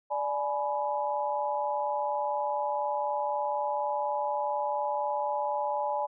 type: chord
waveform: sine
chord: G# diminished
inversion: second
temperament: equal with one note detuned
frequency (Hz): 587.3 / 843.7 / 987.8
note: D5 / G#5 / B5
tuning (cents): 0 / +27 / 0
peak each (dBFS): -32 / -30 / -34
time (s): 0.1-6.07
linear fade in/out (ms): 20
effects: none